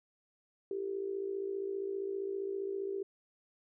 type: tone with amplitude modulation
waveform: sine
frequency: 392 Hz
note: G4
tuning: in tune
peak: -31 dBFS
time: 0.71-3.03 s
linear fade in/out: 2 ms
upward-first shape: sine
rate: 55.1 Hz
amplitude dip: 70%
effects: none